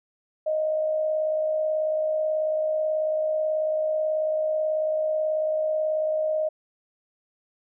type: tone with amplitude modulation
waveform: sine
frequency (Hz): 622.3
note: D#5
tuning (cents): 0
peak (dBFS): -20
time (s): 0.46-6.49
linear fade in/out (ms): 10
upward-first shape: sine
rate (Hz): 58.3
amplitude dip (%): 40
effects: none